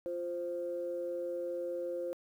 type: tone pair together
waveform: sine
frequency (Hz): 348.4 / 523.3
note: F4 / C5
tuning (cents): -4 / 0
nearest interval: perfect fifth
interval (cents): 704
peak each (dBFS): -39 / -35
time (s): 0.06-2.13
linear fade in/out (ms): 0
effects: tanh soft clip ceiling -27 dBFS + 11-bit